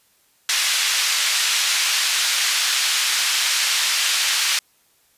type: band-pass noise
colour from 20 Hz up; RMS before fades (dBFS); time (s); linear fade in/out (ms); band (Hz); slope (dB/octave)
white; -20; 0.49-4.59; 2; 1700 to 5500; 12
effects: white hiss -60 dBFS RMS until 5.17 s + resampled to 32000 Hz